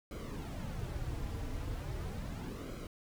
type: noise with flanger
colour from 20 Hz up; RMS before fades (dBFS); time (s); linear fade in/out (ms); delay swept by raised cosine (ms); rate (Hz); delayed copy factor
brown; -40; 0.11-2.87; 2; 1.1 to 5.6; 0.38; -0.65
effects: none